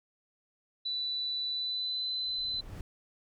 sine tone with pitch glide, 3972 to 4030 Hz, B7 to B7, +9 to +34 cents, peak -31 dBFS, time 0.85-2.61 s, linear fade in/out 10 ms, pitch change +25 cents, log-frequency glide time 1.5-2.09 s
brown noise with exponential growth, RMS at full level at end -38 dBFS, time 1.93-2.81 s, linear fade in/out 2 ms, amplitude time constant 190 ms
effects none

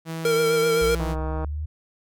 sawtooth tone with pitch glide, 162.9 to 166.9 Hz, E3 to E3, -20 to +22 cents, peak -25 dBFS, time 0.05-1.16 s, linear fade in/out 50 ms, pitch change +42 cents, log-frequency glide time 0.48-0.84 s
square tone with vibrato, 460.4 Hz, A#4, 22 cents flat, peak -19 dBFS, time 0.25-0.95 s, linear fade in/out 2 ms, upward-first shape triangle, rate 7.8 Hz, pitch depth 36 cents each way
sine exponential sweep, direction up, 58 to 77.78 Hz, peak -26 dBFS, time 0.81-1.66 s, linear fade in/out 10 ms
click train, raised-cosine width 1 ms, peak -18 dBFS, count 71, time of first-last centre 1-1.446 s, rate 157 Hz
effects none

